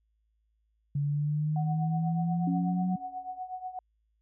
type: exponential sweep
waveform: sine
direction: up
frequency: 142.2 to 185 Hz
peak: -26 dBFS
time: 0.95-2.96 s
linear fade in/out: 5 ms
type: tone with tremolo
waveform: sine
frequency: 740 Hz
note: F#5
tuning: in tune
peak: -32 dBFS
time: 1.56-3.79 s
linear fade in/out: 2 ms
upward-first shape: triangle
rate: 8.2 Hz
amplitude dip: 85%
type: tone with exponential decay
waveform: sine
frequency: 277.2 Hz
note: C#4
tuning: in tune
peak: -28 dBFS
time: 2.47-3.39 s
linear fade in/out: 5 ms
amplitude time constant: 200 ms
effects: added 54 Hz sine -70 dBFS peak until 4.21 s